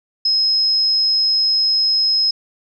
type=tone; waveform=sine; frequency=5130 Hz; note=E8; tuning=48 cents flat; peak=-13 dBFS; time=0.25-2.31 s; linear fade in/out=5 ms; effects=none